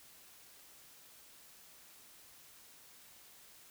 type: silence
effects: white hiss -59 dBFS RMS until 3.7 s